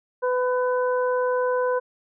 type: harmonic tone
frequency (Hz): 501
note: B4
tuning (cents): +25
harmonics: 1 / 2 / 3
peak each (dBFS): -21 / -27 / -32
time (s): 0.22-1.8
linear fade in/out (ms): 20
effects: none